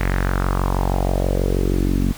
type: tone with low-pass filter sweep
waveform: sawtooth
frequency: 46.25 Hz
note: F#1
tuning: in tune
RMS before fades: -19 dBFS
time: 0-2.13 s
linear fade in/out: 10 ms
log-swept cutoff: 2100 to 240 Hz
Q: 3.4
effects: pink hiss -37 dBFS RMS until 2.17 s